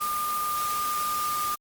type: tone in noise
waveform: sine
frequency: 1208 Hz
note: D6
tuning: 48 cents sharp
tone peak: -26 dBFS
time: 0-1.56 s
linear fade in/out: 20 ms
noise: white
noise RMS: -34 dBFS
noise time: 0-1.56 s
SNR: +5 dB
effects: Opus 24 kbps